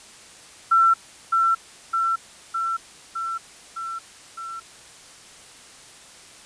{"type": "tone with echo", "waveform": "sine", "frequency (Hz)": 1346, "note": "E6", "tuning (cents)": 36, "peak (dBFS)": -13, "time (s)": [0.71, 0.94], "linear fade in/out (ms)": 10, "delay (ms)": 610, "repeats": 6, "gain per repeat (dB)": -3, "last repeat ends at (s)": 4.6, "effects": ["white hiss -46 dBFS RMS until 6.45 s", "resampled to 22050 Hz"]}